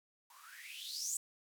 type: noise with band-pass filter sweep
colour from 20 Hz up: violet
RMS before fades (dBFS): -44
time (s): 0.3-1.17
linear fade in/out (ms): 2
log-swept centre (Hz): 900 to 7900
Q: 9.8
effects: none

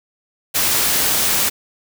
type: noise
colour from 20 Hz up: white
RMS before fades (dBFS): -17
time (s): 0.54-1.5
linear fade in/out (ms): 20
effects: none

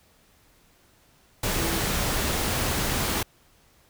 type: tone in noise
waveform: sine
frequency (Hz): 332.5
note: E4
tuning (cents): +15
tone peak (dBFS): -31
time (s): 1.58-1.8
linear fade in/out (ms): 5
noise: pink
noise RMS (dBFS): -26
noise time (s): 1.43-3.23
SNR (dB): -8
effects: pink hiss -60 dBFS RMS until 3.89 s

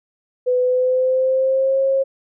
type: tone with pitch glide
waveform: sine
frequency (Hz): 500 to 539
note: B4 to C#5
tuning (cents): +21 to -49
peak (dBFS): -14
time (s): 0.46-2.04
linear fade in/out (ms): 20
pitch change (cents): +130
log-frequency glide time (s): 0.59-1.8
effects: none

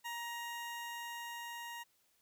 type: tone with level ramp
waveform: 20% pulse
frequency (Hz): 942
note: A#5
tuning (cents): +18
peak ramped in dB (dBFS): -35 to -39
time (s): 0.04-1.84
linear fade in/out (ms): 20
effects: white hiss -74 dBFS RMS until 2.21 s

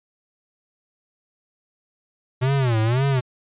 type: tone with vibrato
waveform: square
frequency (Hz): 123.47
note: B2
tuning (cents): 0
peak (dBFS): -18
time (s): 2.41-3.21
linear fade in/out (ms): 20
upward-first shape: sine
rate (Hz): 1.9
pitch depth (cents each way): 210
effects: resampled to 8000 Hz

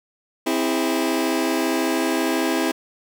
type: chord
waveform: sawtooth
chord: C augmented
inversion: none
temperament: just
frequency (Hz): 261.6 / 327 / 408.8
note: C4 / E4 / G#4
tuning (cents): 0 / -14 / -27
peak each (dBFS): -20 / -18 / -23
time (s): 0.46-2.72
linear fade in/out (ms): 10
effects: none

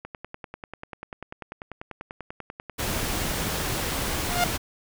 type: click train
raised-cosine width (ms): 0.5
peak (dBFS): -21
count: 30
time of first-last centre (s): 0.05-2.893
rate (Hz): 10.2
type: noise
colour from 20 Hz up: pink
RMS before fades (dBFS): -28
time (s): 2.78-4.58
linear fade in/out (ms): 20
type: tone with exponential growth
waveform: sawtooth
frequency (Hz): 707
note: F5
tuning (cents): +21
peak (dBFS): -14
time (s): 4.19-4.44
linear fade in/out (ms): 2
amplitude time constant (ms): 54
effects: none

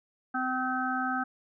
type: harmonic tone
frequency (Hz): 256.9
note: C4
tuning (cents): -32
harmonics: 1 / 3 / 5 / 6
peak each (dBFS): -33 / -33 / -33 / -33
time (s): 0.34-1.24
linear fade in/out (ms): 10
effects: none

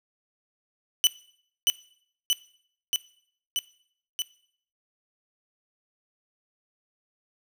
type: tone with echo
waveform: sawtooth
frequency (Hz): 2987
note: F#7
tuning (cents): +16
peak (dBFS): -13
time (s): 1.04-1.07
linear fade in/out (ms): 0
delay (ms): 630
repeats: 5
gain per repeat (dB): -2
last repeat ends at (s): 4.22
effects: noise-tail reverb RT60 0.6 s tail -20 dB re dry

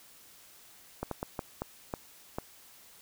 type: slowing click train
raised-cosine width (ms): 1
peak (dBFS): -19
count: 7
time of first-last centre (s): 1.03-2.385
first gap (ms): 83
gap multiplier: 1.4
effects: white hiss -56 dBFS RMS until 3.01 s

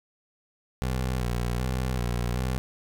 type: tone with vibrato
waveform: 20% pulse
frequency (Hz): 61.74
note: B1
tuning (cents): 0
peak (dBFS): -21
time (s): 0.82-2.58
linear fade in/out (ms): 0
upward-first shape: square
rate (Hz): 1.3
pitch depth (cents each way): 54
effects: none

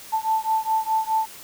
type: beating tone pair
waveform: sine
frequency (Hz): 880 / 884.8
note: A5 / A5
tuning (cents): 0 / +9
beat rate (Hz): 4.8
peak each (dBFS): -23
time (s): 0.12-1.27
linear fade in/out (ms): 20
effects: white hiss -42 dBFS RMS until 1.43 s

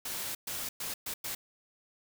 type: noise bursts at uneven times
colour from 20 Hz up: white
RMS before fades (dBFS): -37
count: 5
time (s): 0.05-0.35 / 0.47-0.69 / 0.8-0.94 / 1.06-1.14 / 1.24-1.35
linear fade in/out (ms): 5
effects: none

